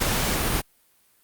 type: noise with ADSR envelope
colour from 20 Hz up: pink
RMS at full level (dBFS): -20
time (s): 0-0.62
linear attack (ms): 22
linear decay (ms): 5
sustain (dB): -4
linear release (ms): 26
effects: white hiss -62 dBFS RMS until 1.23 s + Opus 48 kbps